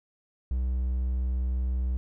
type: tone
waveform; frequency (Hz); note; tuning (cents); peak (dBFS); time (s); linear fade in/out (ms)
triangle; 63; B1; +35; -23; 0.51-1.97; 0
effects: none